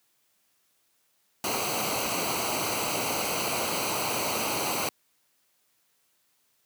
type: noise with comb filter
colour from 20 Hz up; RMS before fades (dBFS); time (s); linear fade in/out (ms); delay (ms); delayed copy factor
pink; -29; 1.44-4.89; 2; 0.57; -0.75
effects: white hiss -70 dBFS RMS until 6.65 s + high-pass 100 Hz 12 dB/octave